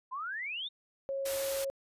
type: exponential sweep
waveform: sine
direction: up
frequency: 989 to 3729 Hz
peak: -35 dBFS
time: 0.11-0.69 s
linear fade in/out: 20 ms
type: tone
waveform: sine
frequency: 546 Hz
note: C#5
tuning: 26 cents flat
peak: -32 dBFS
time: 1.09-1.7 s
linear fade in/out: 0 ms
type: band-stop noise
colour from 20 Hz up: white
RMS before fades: -38 dBFS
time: 1.25-1.65 s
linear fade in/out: 10 ms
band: 120 to 280 Hz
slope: 96 dB/octave
effects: resampled to 32000 Hz